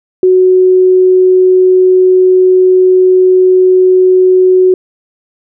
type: tone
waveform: sine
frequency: 370 Hz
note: F#4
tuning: in tune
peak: -3 dBFS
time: 0.23-4.74 s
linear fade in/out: 2 ms
effects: none